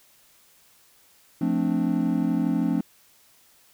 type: chord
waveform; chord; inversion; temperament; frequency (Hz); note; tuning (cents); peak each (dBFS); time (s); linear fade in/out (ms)
triangle; D minor seventh; first; equal; 174.61 / 220 / 261.6 / 293.7; F3 / A3 / C4 / D4; 0 / 0 / 0 / 0; -25 / -25 / -24 / -25; 1.41-2.81; 5
effects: white hiss -58 dBFS RMS until 3.73 s